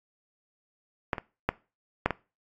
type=clicks; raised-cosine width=0.5 ms; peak=-10 / -18 / -8 / -7 / -12 dBFS; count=5; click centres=1.132 / 1.182 / 1.49 / 2.06 / 2.107 s; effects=noise-tail reverb RT60 0.3 s tail -20 dB re dry + AAC 64 kbps